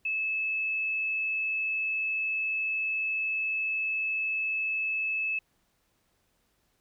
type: tone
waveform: sine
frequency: 2606 Hz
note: E7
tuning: 20 cents flat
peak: -27 dBFS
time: 0.05-5.39 s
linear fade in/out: 5 ms
effects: pink hiss -72 dBFS RMS until 6.8 s